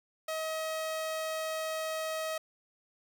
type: tone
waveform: sawtooth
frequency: 635 Hz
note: D#5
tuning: 35 cents sharp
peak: -29 dBFS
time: 0.28-2.38 s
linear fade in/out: 5 ms
effects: none